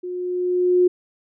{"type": "tone with level ramp", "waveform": "sine", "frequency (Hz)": 360, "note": "F#4", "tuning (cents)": -47, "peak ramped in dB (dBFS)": [-27, -11], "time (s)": [0.03, 0.88], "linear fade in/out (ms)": 10, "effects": []}